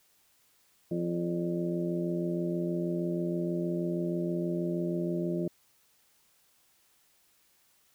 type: harmonic tone with a mistuned harmonic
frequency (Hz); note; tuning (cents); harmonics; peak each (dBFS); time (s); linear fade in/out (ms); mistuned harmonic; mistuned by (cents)
86.3; F2; -20; 2 / 3 / 4 / 5 / 6 / 7; -32 / -40 / -32 / -43 / -48 / -39; 0.91-5.48; 5; 6; +100
effects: white hiss -67 dBFS RMS until 7.94 s